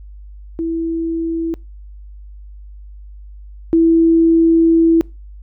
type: tone pair in turn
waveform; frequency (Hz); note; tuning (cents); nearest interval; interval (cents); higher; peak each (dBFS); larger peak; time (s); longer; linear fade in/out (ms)
sine; 329.6 / 329.6; E4 / E4; 0 / 0; unison; 0; neither; -17 / -8; second; 0.59-1.54 / 3.73-5.01; second; 0
effects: noise-tail reverb RT60 0.3 s tail -26 dB re dry + added 50 Hz sine -33 dBFS peak until 5.42 s